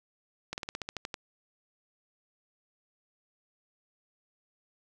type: slowing click train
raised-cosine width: 0.2 ms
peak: -18 dBFS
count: 10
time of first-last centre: 0.53-1.142 s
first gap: 49 ms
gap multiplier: 1.08
effects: none